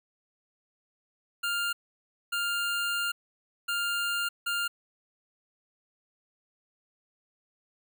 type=tone bursts at uneven times; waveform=25% pulse; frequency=1400 Hz; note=F6; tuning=4 cents sharp; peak=-24 dBFS; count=4; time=1.43-1.73 / 2.32-3.12 / 3.68-4.29 / 4.46-4.68 s; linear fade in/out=10 ms; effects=none